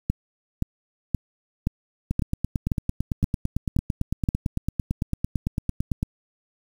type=two click trains; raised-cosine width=5 ms; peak=-11 / -9 dBFS; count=36 / 9; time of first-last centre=2.11-6.029 / 0.1-4.288 s; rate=8.93 / 1.91 Hz; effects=7-bit